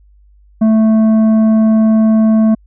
sine tone with tanh clipping, 219.8 Hz, A3, 2 cents flat, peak -8 dBFS, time 0.61-2.55 s, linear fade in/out 10 ms, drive 8 dB, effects added 50 Hz sine -43 dBFS peak until 2.66 s

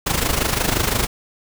pink noise with amplitude modulation, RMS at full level -17 dBFS, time 0.06-1.07 s, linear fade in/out 10 ms, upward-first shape sine, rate 25.8 Hz, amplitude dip 70%, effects none

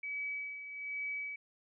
sine tone with tremolo, 2283 Hz, D7, 50 cents flat, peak -35 dBFS, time 0.03-1.36 s, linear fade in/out 5 ms, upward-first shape sine, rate 1.2 Hz, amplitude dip 60%, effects none

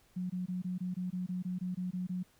sine tone bursts, 181.7 Hz, F#3, 31 cents flat, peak -33 dBFS, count 13, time 0.16-2.232 s, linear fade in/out 10 ms, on 140 ms, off 21 ms, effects pink hiss -67 dBFS RMS until 2.39 s

